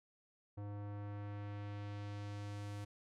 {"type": "tone with low-pass filter sweep", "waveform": "square", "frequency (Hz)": 102.5, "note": "G#2", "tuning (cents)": -22, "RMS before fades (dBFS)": -45, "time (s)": [0.57, 2.85], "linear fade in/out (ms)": 10, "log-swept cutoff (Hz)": [860, 11000], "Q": 0.8, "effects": []}